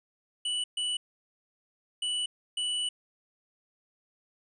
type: tone bursts at uneven times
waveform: square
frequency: 2960 Hz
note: F#7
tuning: in tune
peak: -29 dBFS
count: 4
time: 0.45-0.64 / 0.77-0.97 / 2.02-2.26 / 2.57-2.89 s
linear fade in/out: 5 ms
effects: resampled to 24000 Hz